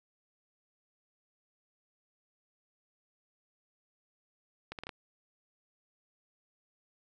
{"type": "accelerating click train", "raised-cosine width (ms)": 0.3, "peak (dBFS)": -24, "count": 5, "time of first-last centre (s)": [4.72, 4.892], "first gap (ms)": 68, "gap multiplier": 0.7, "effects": []}